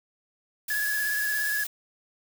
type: noise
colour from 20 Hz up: blue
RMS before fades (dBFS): -33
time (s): 0.68-1.67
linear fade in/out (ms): 5
type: tone with vibrato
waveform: triangle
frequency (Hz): 1691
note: G#6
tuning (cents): +31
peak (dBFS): -24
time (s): 0.7-1.64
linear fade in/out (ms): 5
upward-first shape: sine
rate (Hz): 17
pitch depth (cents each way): 31
effects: none